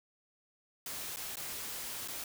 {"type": "noise with dropouts", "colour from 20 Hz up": "white", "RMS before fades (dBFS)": -41, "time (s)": [0.86, 2.24], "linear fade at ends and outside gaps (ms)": 2, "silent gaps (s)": [[1.161, 1.169], [1.357, 1.369], [2.077, 2.083]], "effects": []}